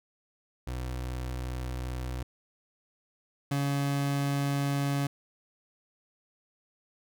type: tone pair in turn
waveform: 30% pulse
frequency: 62.6 / 140.78 Hz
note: B1 / C#3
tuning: +24 / +27 cents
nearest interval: octave + major second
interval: 1403 cents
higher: second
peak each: -30 / -24 dBFS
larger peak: second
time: 0.67-2.23 / 3.51-5.07 s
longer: neither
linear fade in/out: 5 ms
effects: none